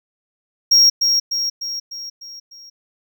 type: tone with echo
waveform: triangle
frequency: 5588 Hz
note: F8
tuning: in tune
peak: -7 dBFS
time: 0.71-0.9 s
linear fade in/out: 10 ms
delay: 300 ms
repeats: 6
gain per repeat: -5 dB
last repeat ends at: 2.7 s
effects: none